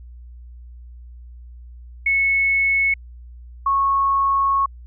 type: tone pair in turn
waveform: sine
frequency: 2200 / 1100 Hz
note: C#7 / C#6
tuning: -14 / -14 cents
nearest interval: octave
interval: 1200 cents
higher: first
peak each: -15 / -15 dBFS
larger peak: neither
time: 2.06-2.94 / 3.66-4.66 s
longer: second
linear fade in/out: 5 ms
effects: added 60 Hz sine -37 dBFS peak until 4.86 s